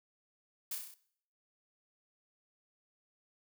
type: noise with echo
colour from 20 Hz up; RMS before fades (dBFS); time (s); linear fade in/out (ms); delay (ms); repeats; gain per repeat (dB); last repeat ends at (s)
blue; -38; 0.71-0.75; 5; 32; 6; -3; 0.942
effects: noise-tail reverb RT60 0.6 s tail -18 dB re dry